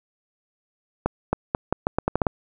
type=accelerating click train; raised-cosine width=1 ms; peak=-6 dBFS; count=10; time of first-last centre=1.06-2.268 s; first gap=270 ms; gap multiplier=0.81; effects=none